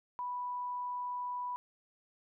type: tone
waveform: sine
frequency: 986 Hz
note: B5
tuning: 3 cents flat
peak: -35 dBFS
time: 0.19-1.56 s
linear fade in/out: 0 ms
effects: none